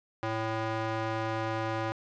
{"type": "tone with band-pass filter", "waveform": "square", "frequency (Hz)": 111.3, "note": "A2", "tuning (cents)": 20, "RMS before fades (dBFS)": -32, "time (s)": [0.23, 1.92], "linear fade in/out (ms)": 0, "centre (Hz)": 940, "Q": 0.74, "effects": ["resampled to 16000 Hz", "9-bit"]}